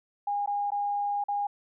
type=tone with dropouts; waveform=sine; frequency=815 Hz; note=G#5; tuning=33 cents flat; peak=-26 dBFS; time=0.27-1.47 s; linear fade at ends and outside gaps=5 ms; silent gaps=0.461-0.474 / 0.705-0.718 / 1.24-1.284 s; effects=none